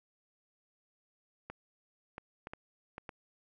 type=clicks; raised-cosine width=0.5 ms; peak=-27 dBFS; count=6; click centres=1.5 / 2.181 / 2.471 / 2.535 / 2.981 / 3.092 s; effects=none